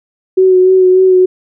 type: tone with vibrato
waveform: sine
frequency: 372 Hz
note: F#4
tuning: 9 cents sharp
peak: -4 dBFS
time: 0.37-1.26 s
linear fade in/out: 10 ms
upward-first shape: sine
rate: 3.4 Hz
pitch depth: 22 cents each way
effects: none

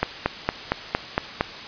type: click train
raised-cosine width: 0.5 ms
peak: -4 dBFS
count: 7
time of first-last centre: 0.03-1.409 s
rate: 4.35 Hz
effects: white hiss -36 dBFS RMS until 1.67 s + resampled to 11025 Hz

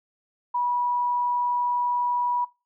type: tone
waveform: sine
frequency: 974 Hz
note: B5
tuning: 24 cents flat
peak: -22 dBFS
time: 0.54-2.45 s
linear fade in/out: 10 ms
effects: noise-tail reverb RT60 0.3 s tail -23 dB re dry

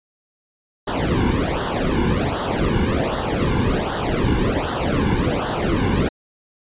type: noise with flanger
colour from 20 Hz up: brown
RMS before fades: -20 dBFS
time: 0.87-6.09 s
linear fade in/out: 10 ms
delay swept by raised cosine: 0.41 to 1.61 ms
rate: 1.3 Hz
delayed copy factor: -0.95
effects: resampled to 8000 Hz

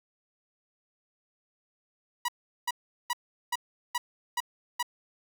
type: tone bursts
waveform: sawtooth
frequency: 970 Hz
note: B5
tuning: 31 cents flat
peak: -23 dBFS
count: 7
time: 2.25-4.828 s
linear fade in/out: 5 ms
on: 34 ms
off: 390 ms
effects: none

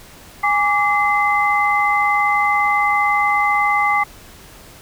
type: tone cluster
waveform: sine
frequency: 824 / 1162 / 2054 Hz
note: G#5 / D6 / C7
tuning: -14 / -19 / -33 cents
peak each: -18 dBFS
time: 0.43-4.04 s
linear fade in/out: 10 ms
effects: pink hiss -42 dBFS RMS until 4.81 s

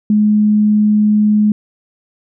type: tone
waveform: sine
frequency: 210.9 Hz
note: G#3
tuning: 27 cents sharp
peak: -8 dBFS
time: 0.1-1.52 s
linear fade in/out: 2 ms
effects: none

